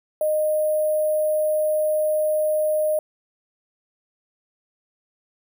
sine tone with sample-and-hold, 615 Hz, D#5, 20 cents flat, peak -18 dBFS, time 0.21-2.99 s, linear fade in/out 2 ms, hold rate 11025 Hz, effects none

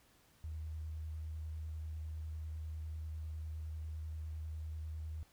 sine tone with vibrato, 78.4 Hz, D#2, 14 cents sharp, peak -40 dBFS, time 0.44-5.23 s, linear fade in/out 0 ms, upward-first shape square, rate 10 Hz, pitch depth 11 cents each way, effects pink hiss -68 dBFS RMS until 5.32 s

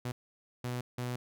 sawtooth tone bursts at uneven times, 123.4 Hz, B2, 1 cent flat, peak -30 dBFS, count 3, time 0.05-0.12 / 0.64-0.81 / 0.98-1.16 s, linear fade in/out 5 ms, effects none

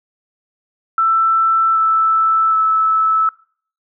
sine tone with pitch steps, 1330 / 1318.5 / 1307.2 Hz, E6 / E6 / E6, +15 / 0 / -15 cents, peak -11 dBFS, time 0.98-3.29 s, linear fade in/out 2 ms, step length 770 ms, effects noise-tail reverb RT60 0.5 s tail -23 dB re dry

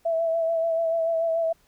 sine tone with vibrato, 659.3 Hz, E5, in tune, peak -21 dBFS, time 0.05-1.53 s, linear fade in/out 10 ms, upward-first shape sine, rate 6.9 Hz, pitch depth 28 cents each way, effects pink hiss -63 dBFS RMS until 1.67 s

